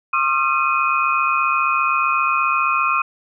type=tone cluster; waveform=sine; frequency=1077 / 1212 / 1360 / 2502 Hz; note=C6 / D#6 / F6 / D#7; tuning=+50 / -46 / -46 / +9 cents; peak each=-21 dBFS; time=0.13-3.02 s; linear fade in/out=5 ms; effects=none